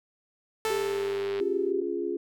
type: tone with exponential decay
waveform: sawtooth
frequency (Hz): 440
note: A4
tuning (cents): 0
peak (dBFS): -21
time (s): 0.65-1.71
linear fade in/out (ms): 1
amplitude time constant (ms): 230
type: click train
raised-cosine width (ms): 0.3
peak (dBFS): -22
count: 75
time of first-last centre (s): 0.66-1.4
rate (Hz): 100
type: tone with pitch glide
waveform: sine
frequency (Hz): 397.7 to 388.6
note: G4 to G4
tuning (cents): +25 to -15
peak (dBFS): -27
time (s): 0.7-1.82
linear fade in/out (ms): 5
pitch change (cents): -40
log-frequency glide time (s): 1.39-1.64
type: chord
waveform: sine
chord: Db major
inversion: none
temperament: equal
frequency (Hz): 277.2 / 349.2 / 415.3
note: Db4 / F4 / Ab4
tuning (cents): 0 / 0 / 0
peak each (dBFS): -36 / -30 / -32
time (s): 1.4-2.17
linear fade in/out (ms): 5
effects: none

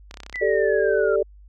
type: clicks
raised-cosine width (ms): 0.2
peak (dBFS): -20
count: 9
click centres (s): 0.111 / 0.142 / 0.172 / 0.203 / 0.234 / 0.264 / 0.297 / 0.327 / 0.358
type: linear sweep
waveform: sine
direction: down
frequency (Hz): 2012 to 1355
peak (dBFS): -27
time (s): 0.34-1.16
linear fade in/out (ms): 5
type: chord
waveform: sine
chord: G suspended second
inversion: none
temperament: equal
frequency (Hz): 392 / 440 / 587.3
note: G4 / A4 / D5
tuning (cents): 0 / 0 / 0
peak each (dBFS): -22 / -21 / -22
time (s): 0.41-1.23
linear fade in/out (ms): 10
effects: added 50 Hz sine -44 dBFS peak until 1.48 s

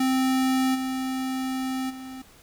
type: tone with level steps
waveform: square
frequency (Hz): 261.2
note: C4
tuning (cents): -3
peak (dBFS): -21 / -27 / -37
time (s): 0-2.22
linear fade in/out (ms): 5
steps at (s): 0.74 / 1.89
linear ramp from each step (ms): 20
effects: pink hiss -53 dBFS RMS until 2.42 s

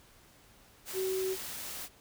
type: tone in noise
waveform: sine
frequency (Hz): 377.4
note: F#4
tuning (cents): +34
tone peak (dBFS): -30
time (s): 0.93-1.37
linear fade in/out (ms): 50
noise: white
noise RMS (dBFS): -41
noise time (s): 0.85-1.89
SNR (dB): +8
effects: pink hiss -60 dBFS RMS until 2 s

